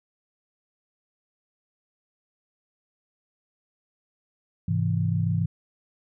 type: chord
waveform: sine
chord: Ab augmented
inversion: none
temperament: equal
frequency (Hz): 103.83 / 130.81 / 164.81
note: Ab2 / C3 / E3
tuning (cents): 0 / 0 / 0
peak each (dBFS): -25 / -29 / -25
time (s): 4.68-5.46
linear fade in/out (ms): 5
effects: none